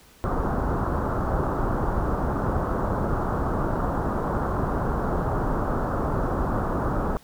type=low-pass noise; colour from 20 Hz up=pink; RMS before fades=-25 dBFS; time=0.24-7.17 s; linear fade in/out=0 ms; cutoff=1400 Hz; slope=48 dB/octave; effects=pink hiss -53 dBFS RMS until 7.23 s